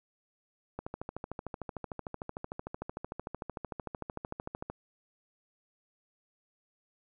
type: click train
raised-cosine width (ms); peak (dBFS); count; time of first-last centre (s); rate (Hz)
1; -23; 53; 0.79-4.7; 13.3
effects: none